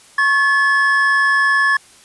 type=tone pair together; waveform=triangle; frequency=1098 / 1720.5 Hz; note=C#6 / A6; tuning=-17 / -39 cents; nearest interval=minor sixth; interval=778 cents; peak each=-16 / -11 dBFS; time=0.18-1.77 s; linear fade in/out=5 ms; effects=white hiss -46 dBFS RMS until 2.04 s + resampled to 24000 Hz